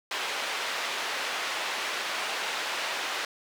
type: band-pass noise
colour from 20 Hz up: white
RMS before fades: -32 dBFS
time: 0.11-3.25 s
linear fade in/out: 2 ms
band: 510 to 3100 Hz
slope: 12 dB/octave
effects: none